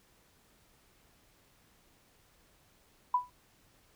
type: tone with exponential decay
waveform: sine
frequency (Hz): 990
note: B5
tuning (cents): +4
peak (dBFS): -21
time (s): 3.14-3.3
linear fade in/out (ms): 5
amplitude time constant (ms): 33
effects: pink hiss -66 dBFS RMS until 3.95 s